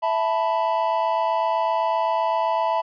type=chord; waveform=triangle; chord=E suspended fourth; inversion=none; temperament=equal; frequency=659.3 / 880 / 987.8 Hz; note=E5 / A5 / B5; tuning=0 / 0 / 0 cents; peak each=-22 dBFS; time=0.02-2.82 s; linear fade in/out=20 ms; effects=resampled to 11025 Hz